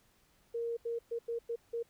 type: tone bursts at uneven times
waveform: sine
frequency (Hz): 466.2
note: A#4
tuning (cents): 0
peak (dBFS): -33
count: 6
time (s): 0.54-0.77 / 0.85-0.99 / 1.11-1.19 / 1.28-1.39 / 1.49-1.56 / 1.73-1.83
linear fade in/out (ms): 10
effects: pink hiss -69 dBFS RMS until 1.89 s